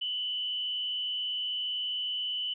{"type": "tone with frequency modulation", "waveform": "sine", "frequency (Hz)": 2987, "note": "F#7", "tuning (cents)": 16, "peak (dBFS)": -30, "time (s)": [0.01, 2.54], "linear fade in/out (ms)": 10, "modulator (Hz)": 135, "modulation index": 0.49, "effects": []}